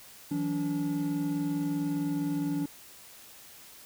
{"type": "tone cluster", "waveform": "triangle", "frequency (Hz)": [162.6, 182.5, 287.2], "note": ["E3", "F#3", "D4"], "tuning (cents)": [-23, -24, -39], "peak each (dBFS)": [-33, -36, -27], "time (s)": [0.31, 2.66], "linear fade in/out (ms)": 5, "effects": ["white hiss -51 dBFS RMS until 3.85 s"]}